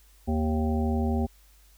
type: harmonic tone with a mistuned harmonic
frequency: 78 Hz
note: D#2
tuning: 5 cents sharp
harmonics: 1 / 3 / 5 / 7 / 9 / 10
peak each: -26 / -27 / -34 / -39 / -40 / -36 dBFS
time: 0.27-1.27 s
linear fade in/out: 20 ms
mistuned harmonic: 9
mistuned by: -35 cents
effects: added 50 Hz sine -55 dBFS peak until 1.77 s + white hiss -61 dBFS RMS until 1.77 s